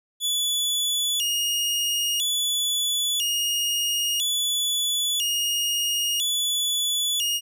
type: tone with vibrato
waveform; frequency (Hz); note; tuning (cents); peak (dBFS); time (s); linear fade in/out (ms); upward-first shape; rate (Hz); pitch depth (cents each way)
sawtooth; 3136; G7; 0; -19; 0.2-7.41; 50; square; 0.5; 160
effects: none